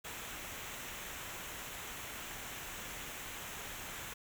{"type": "noise with comb filter", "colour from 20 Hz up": "pink", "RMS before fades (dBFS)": -45, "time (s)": [0.04, 4.14], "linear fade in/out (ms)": 10, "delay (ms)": 0.21, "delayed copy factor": -0.55, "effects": []}